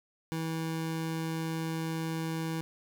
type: tone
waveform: 25% pulse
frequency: 162 Hz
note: E3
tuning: 30 cents flat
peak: -28 dBFS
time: 0.32-2.61 s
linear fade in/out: 0 ms
effects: none